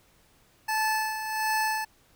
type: tone with tremolo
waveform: 25% pulse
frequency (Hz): 871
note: A5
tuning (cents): -18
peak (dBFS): -20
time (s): 0.68-1.85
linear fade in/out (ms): 10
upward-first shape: sine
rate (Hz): 1.4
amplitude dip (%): 60
effects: pink hiss -62 dBFS RMS until 2.15 s